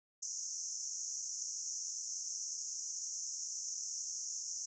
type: band-pass noise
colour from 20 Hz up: white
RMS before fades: -42 dBFS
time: 0.22-4.66 s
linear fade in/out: 10 ms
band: 5600 to 6800 Hz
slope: 96 dB/octave
effects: none